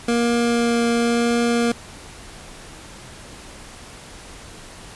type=tone with vibrato; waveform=25% pulse; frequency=235.4 Hz; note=A#3; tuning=17 cents sharp; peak=-13 dBFS; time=0.08-1.72 s; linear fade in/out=5 ms; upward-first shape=triangle; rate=0.95 Hz; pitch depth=8 cents each way; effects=pink hiss -40 dBFS RMS until 4.95 s + resampled to 24000 Hz